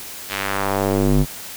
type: tone with band-pass filter sweep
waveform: square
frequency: 49.23 Hz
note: G1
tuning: 8 cents sharp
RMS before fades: -19 dBFS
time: 0.28-1.26 s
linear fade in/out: 50 ms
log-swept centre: 3100 to 170 Hz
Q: 1.1
effects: white hiss -34 dBFS RMS until 1.56 s